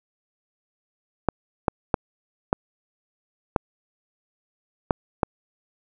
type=clicks; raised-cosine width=1 ms; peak=-4 dBFS; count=7; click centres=1.287 / 1.682 / 1.942 / 2.529 / 3.562 / 4.908 / 5.232 s; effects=none